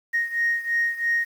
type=beating tone pair; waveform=sine; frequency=1864.7 / 1867.7 Hz; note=A#6 / A#6; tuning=0 / +3 cents; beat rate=3 Hz; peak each=-22 / -25 dBFS; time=0.13-1.25 s; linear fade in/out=20 ms; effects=tanh soft clip ceiling -15 dBFS + 8-bit